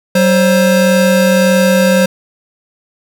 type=tone pair together; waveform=square; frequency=190 / 528.3 Hz; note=F#3 / C5; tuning=+46 / +17 cents; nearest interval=octave + tritone; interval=1771 cents; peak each=-11 dBFS; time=0.15-2.06 s; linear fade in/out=5 ms; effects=none